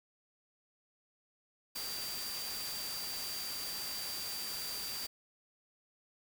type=tone in noise; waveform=sine; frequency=4699 Hz; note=D8; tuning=in tune; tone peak=-41 dBFS; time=1.75-5.07 s; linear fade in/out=10 ms; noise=white; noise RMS=-42 dBFS; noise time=1.75-5.07 s; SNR=-2 dB; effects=none